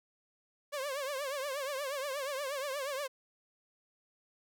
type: tone with vibrato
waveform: sawtooth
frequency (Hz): 554.4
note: C#5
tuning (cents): 0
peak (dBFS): -31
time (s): 0.72-3.08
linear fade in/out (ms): 20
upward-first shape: triangle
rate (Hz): 8.4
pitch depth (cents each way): 140
effects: none